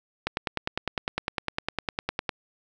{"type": "click train", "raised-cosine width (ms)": 0.3, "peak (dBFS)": -10, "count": 21, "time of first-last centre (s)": [0.27, 2.292], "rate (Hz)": 9.89, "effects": []}